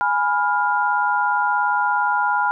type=chord; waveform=sine; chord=F diminished; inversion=first; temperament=equal with one note detuned; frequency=830.6 / 987.8 / 1406.6 Hz; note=Ab5 / Cb6 / F6; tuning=0 / 0 / +12 cents; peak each=-21 dBFS; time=0.01-2.51 s; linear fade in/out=0 ms; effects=none